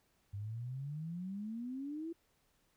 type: exponential sweep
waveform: sine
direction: up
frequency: 98 to 339.6 Hz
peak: -39 dBFS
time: 0.33-2.13 s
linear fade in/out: 10 ms
effects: pink hiss -75 dBFS RMS until 2.76 s